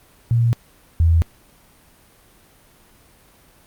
sine tone pair in turn, 117.2 / 82.49 Hz, A#2 / E2, +10 / +2 cents, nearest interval tritone, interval 608 cents, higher first, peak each -13 / -11 dBFS, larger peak second, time 0.31-0.53 / 1-1.22 s, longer neither, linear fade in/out 0 ms, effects pink hiss -52 dBFS RMS until 3.66 s + Opus 32 kbps

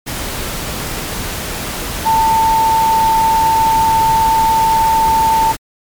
sine tone in noise, 893 Hz, A5, 25 cents sharp, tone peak -9 dBFS, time 2.05-5.53 s, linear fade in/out 20 ms, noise pink, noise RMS -22 dBFS, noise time 0.06-5.57 s, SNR +10 dB, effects MP3 96 kbps

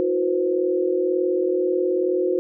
sine tone cluster, 320.4 / 362.4 / 482.4 / 521 Hz, E4 / F#4 / B4 / C5, -49 / -36 / -41 / -7 cents, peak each -29 / -20 / -29 / -25 dBFS, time 0-2.39 s, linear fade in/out 0 ms, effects none

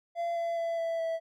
triangle tone with pitch steps, 683 / 676.3 / 669.7 / 663.2 / 656.7 Hz, F5 / E5 / E5 / E5 / E5, -39 / +44 / +27 / +10 / -7 cents, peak -27 dBFS, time 0.15-1.2 s, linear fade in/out 50 ms, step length 210 ms, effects none

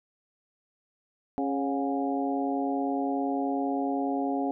harmonic tone with a mistuned harmonic, 137.6 Hz, C#3, 12 cents flat, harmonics 2 / 3 / 4 / 5 / 6, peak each -28 / -35 / -37 / -32 / -37 dBFS, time 1.38-4.51 s, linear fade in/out 0 ms, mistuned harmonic 5, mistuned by +68 cents, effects none

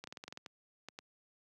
clicks, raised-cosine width 0.2 ms, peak -28 dBFS, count 11, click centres 0.04 / 0.073 / 0.125 / 0.172 / 0.239 / 0.28 / 0.325 / 0.374 / 0.462 / 0.886 / 0.989 s, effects high-pass 150 Hz 12 dB/octave

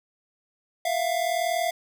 square tone pair together, 666.6 / 707 Hz, E5 / F5, +19 / +21 cents, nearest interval minor second, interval 102 cents, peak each -27 dBFS, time 0.85-1.71 s, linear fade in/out 5 ms, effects none

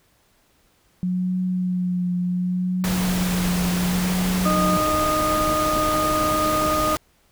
sine tone with vibrato, 181 Hz, F#3, 38 cents flat, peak -20 dBFS, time 1.03-4.77 s, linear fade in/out 0 ms, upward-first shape triangle, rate 0.67 Hz, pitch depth 27 cents each way
pink noise, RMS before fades -27 dBFS, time 2.84-6.97 s, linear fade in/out 0 ms
harmonic tone, 308.1 Hz, D#4, 17 cents flat, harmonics 1 / 2 / 4, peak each -27 / -24 / -21 dBFS, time 4.45-6.96 s, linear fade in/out 10 ms
effects pink hiss -61 dBFS RMS until 7.31 s

